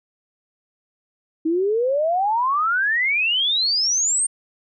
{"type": "exponential sweep", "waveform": "sine", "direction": "up", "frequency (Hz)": [311.6, 8870], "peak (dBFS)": -17, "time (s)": [1.45, 4.27], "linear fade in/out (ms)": 10, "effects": []}